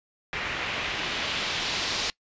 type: noise with low-pass filter sweep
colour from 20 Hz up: white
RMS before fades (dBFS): -30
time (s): 0.33-2.1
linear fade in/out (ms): 0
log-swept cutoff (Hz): 2200 to 4600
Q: 1.5
effects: noise-tail reverb RT60 0.1 s tail -23 dB re dry + resampled to 16000 Hz